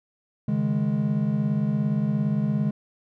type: chord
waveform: triangle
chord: C# suspended second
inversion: none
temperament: just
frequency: 138.59 / 155.92 / 207.9 Hz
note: C#3 / D#3 / G#3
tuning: 0 / +4 / +2 cents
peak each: -25 / -25 / -22 dBFS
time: 0.48-2.71 s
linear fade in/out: 5 ms
effects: none